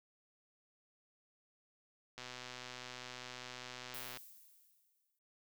click train, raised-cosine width 0.2 ms, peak -29 dBFS, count 250, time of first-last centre 2.18-4.172 s, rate 125 Hz
violet noise with exponential decay, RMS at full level -46 dBFS, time 3.94-5.19 s, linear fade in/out 5 ms, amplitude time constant 270 ms
effects none

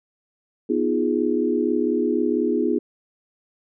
sine chord, F half-diminished seventh, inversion second, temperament equal, 246.9 / 311.1 / 349.2 / 415.3 Hz, Cb4 / Eb4 / F4 / Ab4, 0 / 0 / 0 / 0 cents, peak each -24 dBFS, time 0.69-2.79 s, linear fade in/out 10 ms, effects none

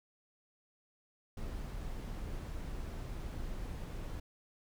brown noise, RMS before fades -41 dBFS, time 1.37-4.2 s, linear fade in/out 5 ms, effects none

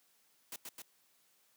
white noise with echo, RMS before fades -44 dBFS, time 0.52-0.56 s, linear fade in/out 2 ms, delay 130 ms, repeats 2, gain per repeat -2 dB, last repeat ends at 0.82 s, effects white hiss -71 dBFS RMS until 1.56 s + high-pass 150 Hz 12 dB/octave

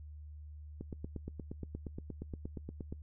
click train, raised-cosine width 3 ms, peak -28 dBFS, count 19, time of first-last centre 0.81-2.925 s, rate 8.51 Hz, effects noise-tail reverb RT60 0.1 s tail -22 dB re dry + added 75 Hz sine -46 dBFS peak until 3.02 s

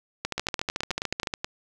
two click trains, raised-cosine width 0.2 ms, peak -11 / -10 dBFS, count 11 / 15, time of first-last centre 0.38-1.445 / 0.25-1.272 s, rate 9.39 / 13.7 Hz, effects none

